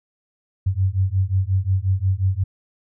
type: beating tone pair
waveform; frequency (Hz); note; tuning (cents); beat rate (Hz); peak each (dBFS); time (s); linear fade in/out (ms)
sine; 92.5 / 98.1; F#2 / G2; 0 / +2; 5.6; -20; 0.66-2.44; 10
effects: none